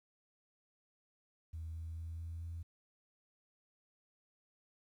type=tone with pitch steps; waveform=sine; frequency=81 / 81.7 / 82.42 / 83.13 / 83.86 Hz; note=E2 / E2 / E2 / E2 / E2; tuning=-30 / -15 / 0 / +15 / +30 cents; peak=-40 dBFS; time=1.53-2.63 s; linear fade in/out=10 ms; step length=220 ms; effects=tanh soft clip ceiling -37 dBFS + 12-bit